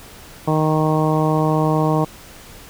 harmonic tone, 155.56 Hz, D#3, in tune, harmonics 1 / 2 / 3 / 4 / 5 / 6 / 7, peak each -18 / -21 / -23 / -24 / -25 / -26 / -26 dBFS, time 0.47-2.05 s, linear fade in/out 10 ms, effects pink hiss -41 dBFS RMS until 2.69 s

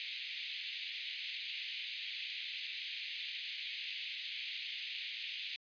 pink band-pass noise, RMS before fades -43 dBFS, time 0-5.56 s, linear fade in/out 0 ms, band 2200 to 4300 Hz, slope 48 dB/octave, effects resampled to 11025 Hz

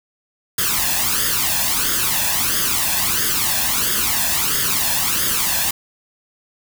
white noise with flanger, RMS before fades -19 dBFS, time 0.58-5.71 s, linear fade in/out 5 ms, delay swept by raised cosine 0.6 to 1.18 ms, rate 1.5 Hz, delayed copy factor +0.7, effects none

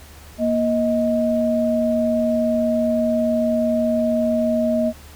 sine tone pair together, 236 / 629 Hz, A#3 / D#5, +22 / +19 cents, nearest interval octave + perfect fourth, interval 1697 cents, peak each -19 dBFS, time 0.38-4.93 s, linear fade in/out 50 ms, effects added 74 Hz sine -42 dBFS peak until 5.15 s + pink hiss -45 dBFS RMS until 5.15 s

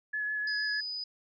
sine tone with vibrato, 1703 Hz, G#6, 43 cents sharp, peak -30 dBFS, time 0.13-0.81 s, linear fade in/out 10 ms, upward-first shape triangle, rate 6.4 Hz, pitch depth 17 cents each way
sine tone, 4978 Hz, D#8, in tune, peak -34 dBFS, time 0.47-1.04 s, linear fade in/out 5 ms
effects none

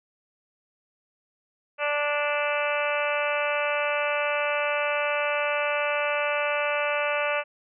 harmonic tone, 292.9 Hz, D4, 5 cents flat, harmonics 2 / 3 / 4 / 5 / 6 / 7 / 8 / 9 / 10, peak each -27 / -34 / -32 / -32 / -38 / -36 / -33 / -31 / -41 dBFS, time 1.78-7.44 s, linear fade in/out 50 ms, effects none

